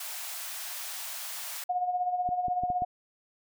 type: high-pass noise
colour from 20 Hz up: white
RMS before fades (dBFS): -38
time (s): 0-1.64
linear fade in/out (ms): 5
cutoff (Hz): 600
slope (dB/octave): 96
type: tone with tremolo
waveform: sine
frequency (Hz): 722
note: F#5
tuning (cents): -43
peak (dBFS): -24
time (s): 1.69-2.85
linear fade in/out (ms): 10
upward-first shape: sine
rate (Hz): 16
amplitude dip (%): 60
type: clicks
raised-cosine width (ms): 3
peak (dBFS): -27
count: 5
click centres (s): 2.29 / 2.483 / 2.636 / 2.702 / 2.821
effects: none